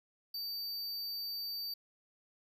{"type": "tone", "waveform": "square", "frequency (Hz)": 4620, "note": "D8", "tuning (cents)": -29, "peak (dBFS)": -38, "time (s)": [0.34, 1.74], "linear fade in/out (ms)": 5, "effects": []}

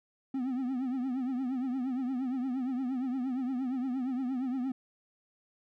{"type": "tone with vibrato", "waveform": "triangle", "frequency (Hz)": 256.9, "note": "C4", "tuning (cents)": -32, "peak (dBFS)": -28, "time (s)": [0.34, 4.72], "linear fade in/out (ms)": 5, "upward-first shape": "triangle", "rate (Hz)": 8.6, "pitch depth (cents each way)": 120, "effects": []}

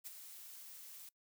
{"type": "noise with ADSR envelope", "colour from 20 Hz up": "blue", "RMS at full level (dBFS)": -45, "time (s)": [0.04, 1.09], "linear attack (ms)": 28, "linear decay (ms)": 21, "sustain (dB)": -8, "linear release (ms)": 3, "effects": ["noise-tail reverb RT60 0.1 s tail -22 dB re dry"]}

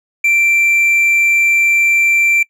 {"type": "tone", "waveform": "triangle", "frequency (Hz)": 2351, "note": "D7", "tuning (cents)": 1, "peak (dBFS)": -8, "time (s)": [0.24, 2.43], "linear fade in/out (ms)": 5, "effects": ["noise-tail reverb RT60 0.1 s tail -24 dB re dry"]}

